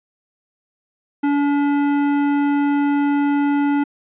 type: tone with hard clipping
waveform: triangle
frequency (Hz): 286.2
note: D4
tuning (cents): -45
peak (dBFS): -17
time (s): 1.23-3.84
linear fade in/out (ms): 10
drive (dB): 17
effects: resampled to 8000 Hz